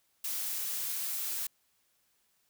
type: noise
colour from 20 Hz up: blue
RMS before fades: -35 dBFS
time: 0.24-1.47 s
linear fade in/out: 5 ms
effects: white hiss -73 dBFS RMS until 2.49 s